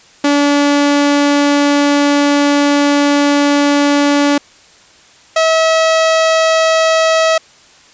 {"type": "tone pair in turn", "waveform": "sawtooth", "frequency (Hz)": [287.4, 645.2], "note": ["D4", "E5"], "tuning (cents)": [-37, -37], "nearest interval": "octave + major second", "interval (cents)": 1400, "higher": "second", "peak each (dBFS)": -5, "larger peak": "neither", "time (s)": [[0.24, 4.38], [5.36, 7.38]], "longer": "first", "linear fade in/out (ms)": 5, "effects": ["white hiss -44 dBFS RMS until 7.93 s", "resampled to 16000 Hz"]}